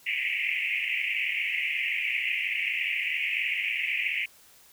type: band-pass noise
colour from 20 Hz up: pink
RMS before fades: -29 dBFS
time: 0.06-4.26 s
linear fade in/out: 10 ms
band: 2000 to 2800 Hz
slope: 96 dB/octave
effects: white hiss -56 dBFS RMS until 4.72 s